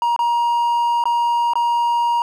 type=tone with dropouts; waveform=triangle; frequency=946 Hz; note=A#5; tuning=25 cents sharp; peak=-13 dBFS; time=0.02-2.22 s; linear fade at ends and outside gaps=1 ms; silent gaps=0.163-0.191 / 1.039-1.055 / 1.535-1.555 s; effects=none